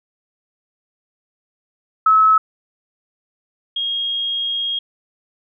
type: tone pair in turn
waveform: sine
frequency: 1294 / 3261 Hz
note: E6 / G#7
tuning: -32 / -32 cents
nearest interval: octave + major third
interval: 1600 cents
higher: second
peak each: -9 / -19 dBFS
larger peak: first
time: 2.06-2.38 / 3.76-4.79 s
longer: second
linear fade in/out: 5 ms
effects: none